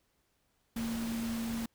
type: tone in noise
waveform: sine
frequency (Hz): 229.1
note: A#3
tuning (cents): -30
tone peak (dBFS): -33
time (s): 0.76-1.66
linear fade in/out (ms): 5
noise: pink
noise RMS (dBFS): -43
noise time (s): 0.76-1.66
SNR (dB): +7
effects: pink hiss -75 dBFS RMS until 1.74 s